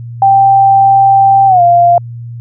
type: tone with pitch glide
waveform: sine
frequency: 784 to 694.4 Hz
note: G5 to F5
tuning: 0 to -10 cents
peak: -3 dBFS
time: 0.22-1.98 s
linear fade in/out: 2 ms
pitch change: -210 cents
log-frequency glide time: 1.47-1.62 s
effects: added 118 Hz sine -22 dBFS peak until 2.4 s